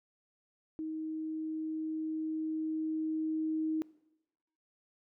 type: tone with level ramp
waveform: sine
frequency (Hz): 315.1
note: D#4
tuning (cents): +22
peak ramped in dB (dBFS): -35 to -29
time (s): 0.79-3.82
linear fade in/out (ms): 0
effects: noise-tail reverb RT60 0.9 s tail -21 dB re dry